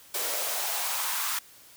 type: noise with high-pass filter sweep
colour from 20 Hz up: white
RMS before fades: -30 dBFS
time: 0.14-1.39 s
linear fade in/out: 5 ms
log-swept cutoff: 460 to 1200 Hz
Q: 2.5
effects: white hiss -53 dBFS RMS until 1.76 s